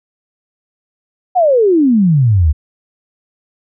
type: exponential sweep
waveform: sine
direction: down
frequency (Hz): 762 to 70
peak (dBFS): -7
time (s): 1.35-2.53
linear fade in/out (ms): 20
effects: none